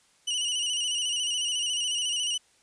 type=tone with vibrato; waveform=sawtooth; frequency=2926 Hz; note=F#7; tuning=20 cents flat; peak=-23 dBFS; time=0.27-2.38 s; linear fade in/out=10 ms; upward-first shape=square; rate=14 Hz; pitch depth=42 cents each way; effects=white hiss -63 dBFS RMS until 2.62 s + resampled to 22050 Hz